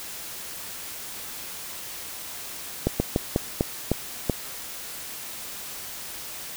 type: slowing click train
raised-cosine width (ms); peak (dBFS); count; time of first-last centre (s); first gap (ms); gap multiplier
2; -7; 7; 2.87-4.297; 130; 1.24
effects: white hiss -37 dBFS RMS until 6.56 s